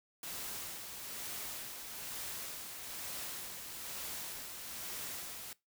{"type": "noise with tremolo", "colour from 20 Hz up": "white", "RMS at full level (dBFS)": -42, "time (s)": [0.23, 5.53], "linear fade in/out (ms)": 2, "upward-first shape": "sine", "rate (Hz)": 1.1, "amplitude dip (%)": 40, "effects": ["noise-tail reverb RT60 0.2 s tail -21 dB re dry"]}